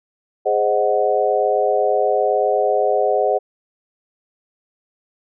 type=chord; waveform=sine; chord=Ab dominant seventh; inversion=none; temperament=equal; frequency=415.3 / 523.3 / 622.3 / 740 Hz; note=Ab4 / C5 / Eb5 / Gb5; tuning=0 / 0 / 0 / 0 cents; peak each=-20 dBFS; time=0.45-3.39 s; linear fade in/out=20 ms; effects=none